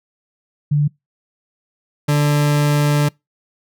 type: tone pair in turn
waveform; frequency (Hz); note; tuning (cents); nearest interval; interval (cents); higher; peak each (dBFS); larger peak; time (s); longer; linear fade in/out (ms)
sine / 40% pulse; 146.83 / 146.83; D3 / D3; 0 / 0; unison; 0; neither; -12; neither; 0.71-0.88 / 2.08-3.09; second; 10
effects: noise-tail reverb RT60 0.2 s tail -26 dB re dry